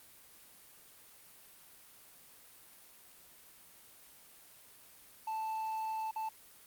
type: tone with dropouts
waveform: triangle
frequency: 880 Hz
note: A5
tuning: in tune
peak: -33 dBFS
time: 5.27-6.29 s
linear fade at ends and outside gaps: 5 ms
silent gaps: 6.111-6.159 s
effects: white hiss -58 dBFS RMS until 6.66 s + Opus 32 kbps